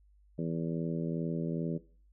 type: harmonic tone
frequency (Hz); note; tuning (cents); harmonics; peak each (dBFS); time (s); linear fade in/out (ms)
82.41; E2; 0; 2 / 3 / 4 / 5 / 6 / 7; -34 / -38 / -40 / -42 / -44 / -45; 0.38-1.78; 10
effects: noise-tail reverb RT60 0.4 s tail -17 dB re dry + added 50 Hz sine -60 dBFS peak until 2.12 s